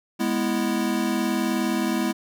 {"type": "chord", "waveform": "square", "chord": "E major", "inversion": "first", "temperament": "equal", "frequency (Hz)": [207.7, 246.9, 329.6], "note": ["G#3", "B3", "E4"], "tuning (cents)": [0, 0, 0], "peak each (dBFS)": -27, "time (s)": [0.19, 2.13], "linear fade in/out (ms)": 20, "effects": []}